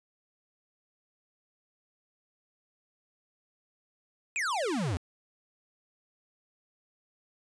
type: exponential sweep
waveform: square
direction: down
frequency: 2590 to 77.78 Hz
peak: -29 dBFS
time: 4.36-4.97 s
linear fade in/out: 0 ms
effects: resampled to 22050 Hz